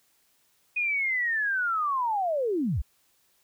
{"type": "linear sweep", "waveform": "sine", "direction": "down", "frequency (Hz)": [2489, 41.2], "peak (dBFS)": -24, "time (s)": [0.76, 2.82], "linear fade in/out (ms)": 10, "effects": ["white hiss -67 dBFS RMS until 3.43 s"]}